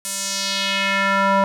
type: tone with band-pass filter sweep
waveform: square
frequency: 196 Hz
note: G3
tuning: in tune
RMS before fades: -20 dBFS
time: 0.05-1.44 s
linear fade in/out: 0 ms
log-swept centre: 9400 to 880 Hz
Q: 1.8
effects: none